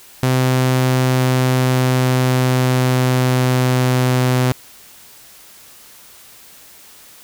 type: tone with pitch glide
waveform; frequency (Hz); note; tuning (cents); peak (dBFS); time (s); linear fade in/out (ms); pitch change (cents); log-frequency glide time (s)
sawtooth; 128.7 to 126.85; C3 to B2; -28 to +47; -9; 0.23-4.52; 0; -25; 0.78-4.24
effects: white hiss -43 dBFS RMS until 7.23 s